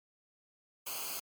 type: noise with comb filter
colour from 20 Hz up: white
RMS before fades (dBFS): -39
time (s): 0.86-1.2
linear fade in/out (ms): 10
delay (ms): 0.54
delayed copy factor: -0.8
effects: MP3 96 kbps